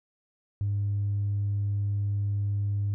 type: tone with tanh clipping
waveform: triangle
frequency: 101.4 Hz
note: G#2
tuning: 41 cents flat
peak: -25 dBFS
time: 0.61-2.94 s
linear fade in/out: 0 ms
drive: 5 dB
effects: none